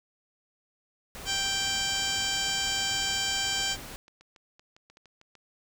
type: noise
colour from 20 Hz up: pink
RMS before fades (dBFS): -42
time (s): 1.15-3.96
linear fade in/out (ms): 0
type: harmonic tone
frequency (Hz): 784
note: G5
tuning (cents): 0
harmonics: 1 / 2 / 3 / 4 / 5 / 6 / 7 / 8 / 9 / 10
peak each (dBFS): -39 / -35 / -38 / -31 / -41 / -35 / -37 / -43 / -35 / -40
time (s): 1.25-3.77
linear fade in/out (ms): 50
type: clicks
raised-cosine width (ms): 0.2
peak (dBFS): -37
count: 10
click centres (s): 4.081 / 4.21 / 4.362 / 4.595 / 4.765 / 4.9 / 4.971 / 5.057 / 5.214 / 5.353
effects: none